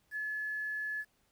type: tone with quantisation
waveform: sine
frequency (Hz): 1713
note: A6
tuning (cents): -47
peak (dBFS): -34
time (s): 0.11-1.05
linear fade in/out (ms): 50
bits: 10
effects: pink hiss -73 dBFS RMS until 1.31 s